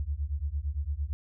sine beating tone pair, 68 / 76.8 Hz, C#2 / D#2, -33 / -22 cents, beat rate 8.8 Hz, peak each -32 / -32 dBFS, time 0-1.13 s, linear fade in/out 0 ms, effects none

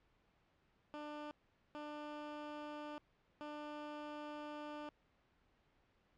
15% pulse tone bursts at uneven times, 297.8 Hz, D4, 24 cents sharp, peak -39 dBFS, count 3, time 0.94-1.31 / 1.75-2.98 / 3.41-4.89 s, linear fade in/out 0 ms, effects pink hiss -75 dBFS RMS until 6.17 s + low-pass 3000 Hz 12 dB/octave

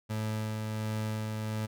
30% pulse tone with tremolo, 108.5 Hz, A2, 24 cents flat, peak -28 dBFS, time 0.09-1.67 s, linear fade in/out 20 ms, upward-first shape sine, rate 1.4 Hz, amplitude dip 25%, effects none

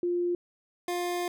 sine / 25% pulse tone pair in turn, 350.9 / 352.6 Hz, F4 / F4, +8 / +17 cents, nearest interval unison, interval 9 cents, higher second, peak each -25 dBFS, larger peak neither, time 0.03-0.35 / 0.88-1.28 s, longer second, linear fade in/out 2 ms, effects none

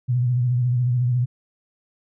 sine tone with vibrato, 123.47 Hz, B2, in tune, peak -17 dBFS, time 0.08-1.26 s, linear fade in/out 20 ms, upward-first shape sine, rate 14 Hz, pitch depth 56 cents each way, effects none

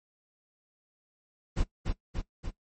brown noise with echo, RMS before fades -26 dBFS, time 1.56-1.64 s, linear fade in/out 20 ms, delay 290 ms, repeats 3, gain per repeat -3 dB, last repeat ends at 2.51 s, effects noise-tail reverb RT60 0.1 s tail -18 dB re dry + MP3 32 kbps

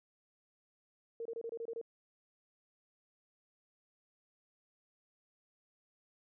sine tone bursts, 460.5 Hz, A#4, 21 cents flat, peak -38 dBFS, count 8, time 1.2-1.814 s, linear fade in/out 2 ms, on 54 ms, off 26 ms, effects none

